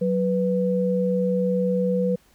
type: tone pair together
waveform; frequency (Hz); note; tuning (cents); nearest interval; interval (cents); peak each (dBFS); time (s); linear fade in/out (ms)
sine; 185 / 493.9; F#3 / B4; 0 / 0; octave + perfect fourth; 1700; -22; 0.01-2.16; 10
effects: pink hiss -59 dBFS RMS until 2.34 s